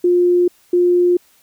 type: tone pair in turn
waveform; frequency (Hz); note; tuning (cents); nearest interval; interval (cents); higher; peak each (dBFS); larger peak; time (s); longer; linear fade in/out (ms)
sine; 354.1 / 354.1; F4 / F4; +24 / +24; unison; 0; neither; -10; neither; 0.04-0.48 / 0.73-1.17; neither; 5
effects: white hiss -54 dBFS RMS until 1.42 s